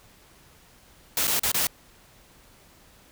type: noise with dropouts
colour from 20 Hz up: white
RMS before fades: -24 dBFS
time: 1.17-1.67 s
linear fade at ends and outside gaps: 2 ms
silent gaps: 1.271-1.277 / 1.395-1.433 / 1.517-1.543 s
effects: pink hiss -55 dBFS RMS until 3.11 s